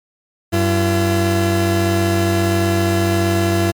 30% pulse tone pair together, 95 / 338.5 Hz, F#2 / E4, +46 / +46 cents, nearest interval octave + minor seventh, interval 2200 cents, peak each -14 dBFS, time 0.52-3.72 s, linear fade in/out 20 ms, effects MP3 96 kbps

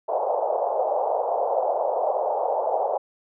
pink band-pass noise, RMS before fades -24 dBFS, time 0.08-2.98 s, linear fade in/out 10 ms, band 500 to 860 Hz, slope 48 dB/octave, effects none

